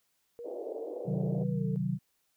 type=tone with vibrato; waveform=sine; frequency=467.2 Hz; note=A#4; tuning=4 cents sharp; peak=-40 dBFS; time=0.39-1.76 s; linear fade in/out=0 ms; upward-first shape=sine; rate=2.1 Hz; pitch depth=84 cents each way
type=band-pass noise; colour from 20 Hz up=white; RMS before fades=-41 dBFS; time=0.44-1.44 s; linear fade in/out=10 ms; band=320 to 640 Hz; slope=48 dB/octave
type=chord; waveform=sine; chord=C diminished; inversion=none; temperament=equal with one note detuned; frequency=130.81 / 155.56 / 187.36 Hz; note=C3 / Eb3 / Gb3; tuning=0 / 0 / +22 cents; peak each=-34 / -33 / -32 dBFS; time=1.05-1.99 s; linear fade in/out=50 ms
effects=white hiss -75 dBFS RMS until 2.36 s